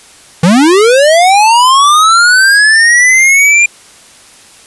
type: linear sweep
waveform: square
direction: up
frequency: 155.56 to 2414 Hz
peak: -4 dBFS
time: 0.43-3.66 s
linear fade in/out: 5 ms
effects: white hiss -38 dBFS RMS until 4.66 s + resampled to 24000 Hz